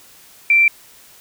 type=tone; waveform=sine; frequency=2349 Hz; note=D7; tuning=in tune; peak=-9 dBFS; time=0.5-0.68 s; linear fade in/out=2 ms; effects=white hiss -46 dBFS RMS until 1.2 s